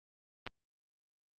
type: clicks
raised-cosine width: 0.3 ms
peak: -24 dBFS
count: 2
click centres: 0.466 / 0.474 s
effects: Opus 32 kbps